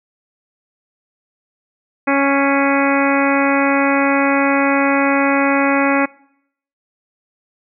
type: harmonic tone with a mistuned harmonic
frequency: 277.2 Hz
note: C#4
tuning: in tune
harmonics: 1 / 2 / 3 / 4 / 5 / 6 / 7 / 8 / 9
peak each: -16 / -19 / -21 / -22 / -23 / -24 / -24 / -25 / -26 dBFS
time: 2.07-6.06 s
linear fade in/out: 10 ms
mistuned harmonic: 7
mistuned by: +35 cents
effects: noise-tail reverb RT60 0.7 s tail -23 dB re dry